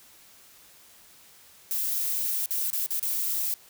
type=noise with dropouts; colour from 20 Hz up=violet; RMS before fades=-28 dBFS; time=1.71-3.54 s; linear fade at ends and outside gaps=0 ms; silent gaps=2.459-2.508 / 2.702-2.73 / 2.862-2.906 / 2.995-3.028 s; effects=white hiss -54 dBFS RMS until 3.69 s